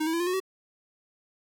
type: tone with pitch steps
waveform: square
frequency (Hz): 311.1 / 323.7 / 336.9 / 350.6 / 364.9 / 379.7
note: D#4 / E4 / E4 / F4 / F#4 / F#4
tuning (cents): 0 / -31 / +38 / +7 / -24 / +45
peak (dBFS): -26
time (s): 0-0.402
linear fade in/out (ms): 10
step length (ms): 67
effects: 9-bit